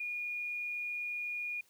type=tone; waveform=sine; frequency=2438 Hz; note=D#7; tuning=36 cents flat; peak=-35 dBFS; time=0-1.61 s; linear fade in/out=5 ms; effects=white hiss -68 dBFS RMS until 1.69 s